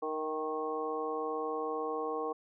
harmonic tone with a mistuned harmonic, 155.56 Hz, D#3, in tune, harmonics 2 / 3 / 4 / 5 / 6 / 7, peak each -42 / -35 / -45 / -40 / -49 / -39 dBFS, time 0.02-2.33 s, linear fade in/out 10 ms, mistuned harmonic 4, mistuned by +31 cents, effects none

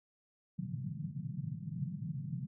white band-pass noise, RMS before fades -40 dBFS, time 0.58-2.47 s, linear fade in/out 10 ms, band 120 to 180 Hz, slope 48 dB/octave, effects none

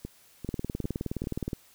two click trains, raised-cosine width 3 ms, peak -18 / -23 dBFS, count 21 / 4, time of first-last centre 0.49-1.532 / 0.05-1.24 s, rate 19.2 / 2.52 Hz, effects white hiss -59 dBFS RMS until 1.74 s

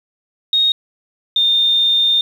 sine tone pair in turn, 3729 / 3629 Hz, A#7 / A#7, 0 / -47 cents, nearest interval unison, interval 47 cents, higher first, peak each -11 / -11 dBFS, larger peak neither, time 0.53-0.72 / 1.36-2.21 s, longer second, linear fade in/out 2 ms, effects 7-bit

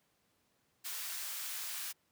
white high-pass noise, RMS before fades -41 dBFS, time 0.84-1.93 s, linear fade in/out 20 ms, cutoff 1100 Hz, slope 12 dB/octave, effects pink hiss -75 dBFS RMS until 2.11 s + high-pass 100 Hz 12 dB/octave

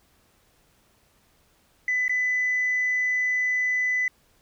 sine tone with dropouts, 2000 Hz, B6, 21 cents sharp, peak -20 dBFS, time 1.88-4.08 s, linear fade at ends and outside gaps 2 ms, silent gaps 2.081-2.094 s, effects tanh soft clip ceiling -18 dBFS + pink hiss -63 dBFS RMS until 4.41 s

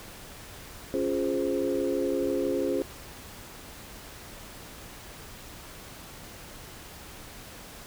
sine chord, Db major seventh, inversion none, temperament equal, 277.2 / 349.2 / 415.3 / 523.3 Hz, Db4 / F4 / Ab4 / C5, 0 / 0 / 0 / 0 cents, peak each -30 dBFS, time 0.94-2.82 s, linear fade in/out 0 ms, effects tanh soft clip ceiling -16 dBFS + pink hiss -45 dBFS RMS until 7.86 s

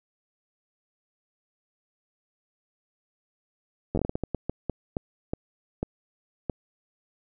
slowing click train, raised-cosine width 2 ms, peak -14 dBFS, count 16, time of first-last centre 3.95-6.497 s, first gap 10 ms, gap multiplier 1.35, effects none

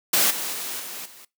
white noise with level steps, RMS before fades -19 / -29 / -31 / -35 / -46 dBFS, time 0.13-1.25 s, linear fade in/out 5 ms, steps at 0.3 / 0.52 / 0.79 / 1.05 s, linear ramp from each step 10 ms, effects noise-tail reverb RT60 0.2 s tail -22 dB re dry + high-pass 200 Hz 12 dB/octave

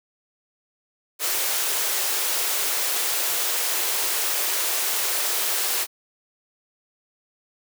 white high-pass noise, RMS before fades -24 dBFS, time 1.19-5.87 s, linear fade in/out 50 ms, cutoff 340 Hz, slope 48 dB/octave, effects none

